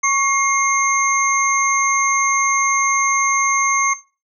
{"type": "tone cluster", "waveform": "sine", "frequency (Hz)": [1104, 2136, 6330], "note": ["C#6", "C7", "G8"], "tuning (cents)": [-7, 35, 16], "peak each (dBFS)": -18, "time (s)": [0.03, 3.94], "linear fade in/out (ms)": 10, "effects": ["noise-tail reverb RT60 0.3 s tail -17 dB re dry"]}